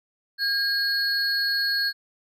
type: tone pair together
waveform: triangle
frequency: 1622 / 4345 Hz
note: G#6 / C#8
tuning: -41 / -35 cents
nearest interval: octave + perfect fourth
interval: 1706 cents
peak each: -23 dBFS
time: 0.38-1.93 s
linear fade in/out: 50 ms
effects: none